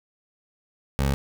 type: tone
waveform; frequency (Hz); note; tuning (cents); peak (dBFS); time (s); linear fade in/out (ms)
20% pulse; 68.6; C#2; -17; -16; 0.99-1.14; 0
effects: 8-bit